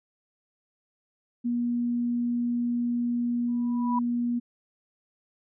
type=tone; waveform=sine; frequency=239.8 Hz; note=A#3; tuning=49 cents sharp; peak=-24 dBFS; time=1.44-4.4 s; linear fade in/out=20 ms
type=tone with exponential growth; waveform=sine; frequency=982 Hz; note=B5; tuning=10 cents flat; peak=-23 dBFS; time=3.48-3.99 s; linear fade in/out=5 ms; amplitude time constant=110 ms
effects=none